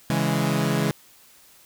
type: chord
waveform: sawtooth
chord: C# minor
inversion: none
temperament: equal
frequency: 138.59 / 164.81 / 207.7 Hz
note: C#3 / E3 / G#3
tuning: 0 / 0 / 0 cents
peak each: -21 dBFS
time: 0.1-0.91 s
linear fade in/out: 0 ms
effects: white hiss -53 dBFS RMS until 1.65 s